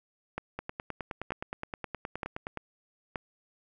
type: two click trains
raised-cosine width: 0.5 ms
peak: -18 / -20 dBFS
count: 4 / 20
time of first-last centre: 0.38-3.158 / 0.59-2.573 s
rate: 1.08 / 9.58 Hz
effects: none